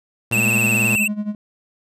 sawtooth tone, 116.54 Hz, A#2, in tune, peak -18 dBFS, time 0.31-0.96 s, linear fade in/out 5 ms
square tone with vibrato, 2637 Hz, E7, in tune, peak -17 dBFS, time 0.32-1.08 s, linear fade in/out 10 ms, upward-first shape sine, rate 19 Hz, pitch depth 59 cents each way
triangle tone with tremolo, 209.2 Hz, G#3, 13 cents sharp, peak -17 dBFS, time 0.36-1.35 s, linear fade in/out 2 ms, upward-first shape sine, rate 11 Hz, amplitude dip 80%
effects resampled to 32000 Hz

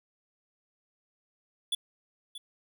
square tone with echo, 3442 Hz, A7, 39 cents flat, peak -27 dBFS, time 1.72-1.75 s, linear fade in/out 5 ms, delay 630 ms, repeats 1, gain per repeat -13 dB, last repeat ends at 2.38 s, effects none

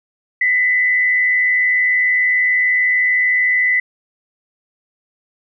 sine tone with frequency modulation, 2000 Hz, B6, 21 cents sharp, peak -12 dBFS, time 0.41-3.8 s, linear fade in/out 5 ms, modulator 86.8 Hz, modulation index 0.54, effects none

